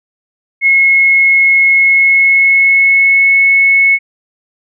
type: tone with pitch glide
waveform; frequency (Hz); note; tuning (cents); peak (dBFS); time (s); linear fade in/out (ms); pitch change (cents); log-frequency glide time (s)
sine; 2173 to 2197; C#7 to C#7; -35 to -16; -5; 0.61-3.99; 50; +19; 1.71-3.35
effects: none